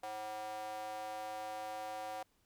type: tone with high-pass filter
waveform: square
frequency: 107.3 Hz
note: A2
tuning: 43 cents flat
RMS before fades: -43 dBFS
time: 0.03-2.23 s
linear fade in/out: 5 ms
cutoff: 670 Hz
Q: 8.6
effects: pink hiss -75 dBFS RMS until 2.45 s